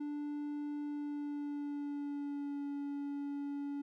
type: tone with pitch glide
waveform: triangle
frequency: 293.1 to 284.4 Hz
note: D4 to C#4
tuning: -3 to +45 cents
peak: -35 dBFS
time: 0-3.82 s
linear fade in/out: 10 ms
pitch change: -52 cents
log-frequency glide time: 0.82-2.65 s
effects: none